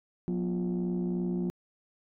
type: tone cluster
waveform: sine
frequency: 180.7 / 243.7 / 350.3 Hz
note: F#3 / B3 / F4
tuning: -41 / -23 / +5 cents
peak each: -28 / -34 / -33 dBFS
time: 0.28-1.5 s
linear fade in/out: 0 ms
effects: tanh soft clip ceiling -24 dBFS